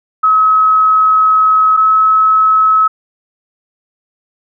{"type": "tone pair in turn", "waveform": "sine", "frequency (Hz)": [1281, 1289.9], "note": ["E6", "E6"], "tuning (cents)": [-50, -38], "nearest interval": "unison", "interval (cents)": 12, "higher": "second", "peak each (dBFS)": -6, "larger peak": "neither", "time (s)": [[0.23, 1.77], [1.77, 2.88]], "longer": "first", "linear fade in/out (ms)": 10, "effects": []}